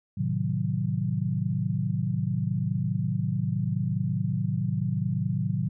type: chord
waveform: sine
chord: A diminished seventh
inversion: none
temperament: equal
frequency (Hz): 110 / 130.81 / 155.56 / 185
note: A2 / C3 / Eb3 / Gb3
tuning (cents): 0 / 0 / 0 / 0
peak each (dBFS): -30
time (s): 0.17-5.69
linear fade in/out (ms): 10
effects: none